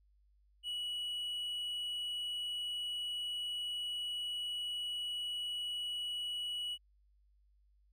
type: tone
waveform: triangle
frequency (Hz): 2933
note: F#7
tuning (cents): -16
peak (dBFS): -35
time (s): 0.63-6.78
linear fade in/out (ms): 50
effects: added 50 Hz sine -66 dBFS peak until 7.92 s